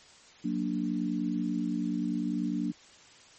sine chord, Gb augmented, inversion none, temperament equal with one note detuned, 183.08 / 233.1 / 293.7 Hz, Gb3 / Bb3 / D4, -18 / 0 / 0 cents, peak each -33 / -32 / -32 dBFS, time 0.44-2.72 s, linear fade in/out 10 ms, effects white hiss -55 dBFS RMS until 3.38 s + MP3 32 kbps

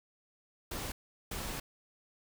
pink noise bursts at uneven times, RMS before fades -39 dBFS, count 2, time 0.71-0.92 / 1.31-1.6 s, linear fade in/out 5 ms, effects none

